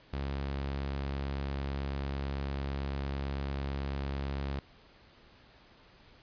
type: tone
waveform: sawtooth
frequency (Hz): 69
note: C#2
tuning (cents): -7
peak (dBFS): -29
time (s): 0.13-4.59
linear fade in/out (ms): 0
effects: pink hiss -59 dBFS RMS until 6.22 s + resampled to 11025 Hz